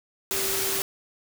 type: tone in noise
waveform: sine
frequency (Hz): 388.6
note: G4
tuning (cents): -15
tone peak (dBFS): -33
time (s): 0.31-0.82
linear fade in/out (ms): 0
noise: white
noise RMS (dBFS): -27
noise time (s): 0.31-0.82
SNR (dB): -9
effects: none